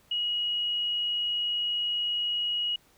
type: tone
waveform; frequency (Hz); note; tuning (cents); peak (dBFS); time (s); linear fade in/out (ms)
sine; 2900; F#7; -35; -26; 0.11-2.76; 5
effects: pink hiss -62 dBFS RMS until 2.97 s